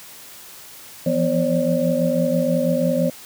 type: tone cluster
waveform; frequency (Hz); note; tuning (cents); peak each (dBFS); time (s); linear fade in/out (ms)
sine; 168.7 / 174.8 / 247.8 / 539 / 588; E3 / F3 / B3 / C#5 / D5; +40 / +2 / +6 / -49 / +2; -24 / -26 / -22 / -21 / -24; 1.06-3.1; 5
effects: white hiss -41 dBFS RMS until 3.25 s + high-pass 60 Hz 12 dB/octave